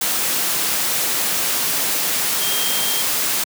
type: tone in noise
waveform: sine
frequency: 3197 Hz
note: G7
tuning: 33 cents sharp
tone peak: -25 dBFS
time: 2.41-3.02 s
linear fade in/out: 5 ms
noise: white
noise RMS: -20 dBFS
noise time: 0.01-3.44 s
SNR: -8 dB
effects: high-pass 150 Hz 12 dB/octave